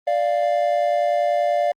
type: tone pair together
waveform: triangle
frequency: 587.3 / 697.7 Hz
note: D5 / F5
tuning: 0 / -2 cents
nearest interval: minor third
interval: 298 cents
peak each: -18 dBFS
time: 0.07-1.72 s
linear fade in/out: 5 ms
effects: Opus 32 kbps